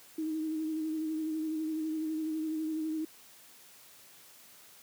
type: tone with vibrato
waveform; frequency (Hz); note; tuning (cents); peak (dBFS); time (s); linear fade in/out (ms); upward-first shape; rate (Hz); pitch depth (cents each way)
sine; 314.4; D#4; +18; -31; 0.18-3.05; 5; sine; 12; 30
effects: white hiss -56 dBFS RMS until 4.82 s + high-pass 100 Hz 12 dB/octave